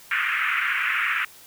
pink band-pass noise, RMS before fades -24 dBFS, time 0.11-1.25 s, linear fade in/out 5 ms, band 1300 to 2600 Hz, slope 48 dB/octave, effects white hiss -48 dBFS RMS until 1.46 s

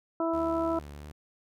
harmonic tone, 329.6 Hz, E4, in tune, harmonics 1 / 2 / 3 / 4, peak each -29 / -30 / -35 / -36 dBFS, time 0.2-0.79 s, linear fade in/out 2 ms
sawtooth tone with vibrato, 73.42 Hz, D2, in tune, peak -38 dBFS, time 0.33-1.12 s, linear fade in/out 10 ms, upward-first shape triangle, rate 3 Hz, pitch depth 33 cents each way
effects none

